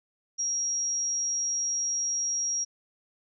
sine tone, 5650 Hz, F8, 19 cents sharp, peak -26 dBFS, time 0.38-2.65 s, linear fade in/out 20 ms, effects none

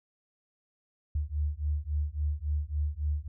sine beating tone pair, 72.7 / 76.3 Hz, D2 / D#2, -17 / -33 cents, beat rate 3.6 Hz, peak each -31 dBFS, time 1.15-3.28 s, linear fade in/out 5 ms, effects none

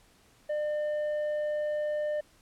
sine tone with tanh clipping, 600 Hz, D5, 37 cents sharp, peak -29 dBFS, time 0.49-2.21 s, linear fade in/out 10 ms, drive 5 dB, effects pink hiss -62 dBFS RMS until 2.41 s + low-pass 12000 Hz 12 dB/octave

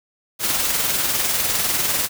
white noise with tremolo, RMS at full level -19 dBFS, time 0.39-2.09 s, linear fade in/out 50 ms, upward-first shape sine, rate 20 Hz, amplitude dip 40%, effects none

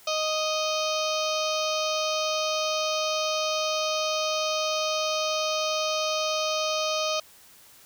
harmonic tone, 622.3 Hz, D#5, in tune, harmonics 1 / 2 / 4 / 5 / 6 / 7 / 8 / 9 / 10, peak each -28 / -31 / -34 / -35 / -36 / -36 / -37 / -38 / -38 dBFS, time 0.07-7.2 s, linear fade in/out 5 ms, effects white hiss -53 dBFS RMS until 7.85 s

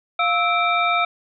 sine tone cluster, 699 / 1307 / 2342 / 3688 Hz, F5 / E6 / D7 / A#7, +1 / -15 / -5 / -19 cents, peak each -22 / -20 / -22 / -28 dBFS, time 0.19-1.05 s, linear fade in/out 5 ms, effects none

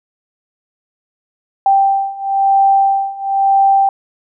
sine beating tone pair, 784 / 785 Hz, G5 / G5, 0 / +2 cents, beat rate 1 Hz, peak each -14 / -12 dBFS, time 1.66-3.89 s, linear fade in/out 2 ms, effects none

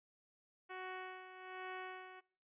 10% pulse tone with tremolo, 371.6 Hz, F#4, 7 cents sharp, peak -35 dBFS, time 0.69-2.21 s, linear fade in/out 20 ms, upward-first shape sine, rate 1.2 Hz, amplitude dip 65%, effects noise-tail reverb RT60 0.5 s tail -24 dB re dry + resampled to 8000 Hz

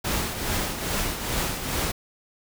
pink noise with tremolo, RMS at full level -25 dBFS, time 0.04-1.92 s, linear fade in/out 10 ms, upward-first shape triangle, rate 2.4 Hz, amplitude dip 60%, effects none

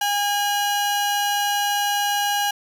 30% pulse tone pair together, 814.9 / 2904 Hz, G#5 / F#7, -33 / -33 cents, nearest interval octave + minor seventh, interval 2200 cents, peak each -18 / -23 dBFS, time 0.01-2.51 s, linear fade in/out 5 ms, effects none

